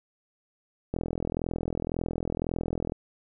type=click train; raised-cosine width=2 ms; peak=-16 dBFS; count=84; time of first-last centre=0.94-2.921 s; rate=41.9 Hz; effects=none